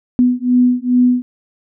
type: beating tone pair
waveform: sine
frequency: 246.9 / 249.3 Hz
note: B3 / B3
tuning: 0 / +16 cents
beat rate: 2.4 Hz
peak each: -13 dBFS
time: 0.19-1.22 s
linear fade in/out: 0 ms
effects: none